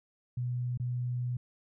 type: tone with dropouts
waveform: sine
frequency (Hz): 123.3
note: B2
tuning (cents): -2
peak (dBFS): -30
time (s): 0.37-1.37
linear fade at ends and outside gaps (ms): 5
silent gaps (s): 0.775-0.798
effects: none